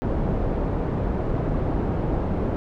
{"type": "low-pass noise", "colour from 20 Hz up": "pink", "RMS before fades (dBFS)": -24, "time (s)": [0.02, 2.56], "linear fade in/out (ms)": 0, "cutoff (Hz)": 630, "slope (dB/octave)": 12, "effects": []}